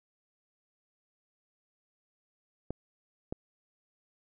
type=clicks; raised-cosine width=2 ms; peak=-21 dBFS; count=2; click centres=2.706 / 3.325 s; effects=none